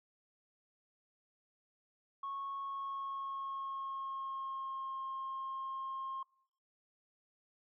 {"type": "tone with pitch glide", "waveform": "sine", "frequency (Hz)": [1100, 1068.1], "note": ["C#6", "C6"], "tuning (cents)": [-14, 35], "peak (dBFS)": -37, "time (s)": [2.23, 6.23], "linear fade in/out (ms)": 5, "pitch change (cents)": -51, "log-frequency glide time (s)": [2.58, 5.03], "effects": ["noise-tail reverb RT60 0.7 s tail -26 dB re dry", "tanh soft clip ceiling -35 dBFS"]}